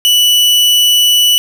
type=tone; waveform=40% pulse; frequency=2960 Hz; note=F#7; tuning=in tune; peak=-6 dBFS; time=0.05-1.38 s; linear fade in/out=0 ms; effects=none